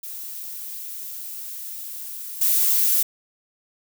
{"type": "noise with level steps", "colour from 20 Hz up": "violet", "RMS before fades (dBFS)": [-34, -19], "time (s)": [0.03, 3.03], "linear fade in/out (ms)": 5, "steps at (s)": 2.41, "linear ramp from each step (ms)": 5, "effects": []}